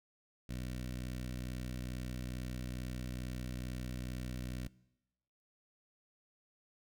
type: tone with notch filter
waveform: 15% pulse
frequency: 62.3 Hz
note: B1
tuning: 16 cents sharp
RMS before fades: -41 dBFS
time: 0.49-4.68 s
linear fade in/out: 5 ms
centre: 880 Hz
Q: 0.73
effects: noise-tail reverb RT60 1.0 s tail -23 dB re dry